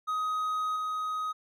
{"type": "tone with level steps", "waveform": "triangle", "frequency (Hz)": 1257, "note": "D#6", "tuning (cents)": 17, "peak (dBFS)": [-26, -28], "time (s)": [0.07, 1.33], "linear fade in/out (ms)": 20, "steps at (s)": 0.76, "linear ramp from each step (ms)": 2, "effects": []}